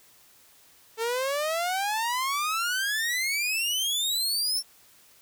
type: exponential sweep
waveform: sawtooth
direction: up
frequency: 441.8 to 5480 Hz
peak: -22 dBFS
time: 0.97-4.63 s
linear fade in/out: 50 ms
effects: white hiss -57 dBFS RMS until 5.21 s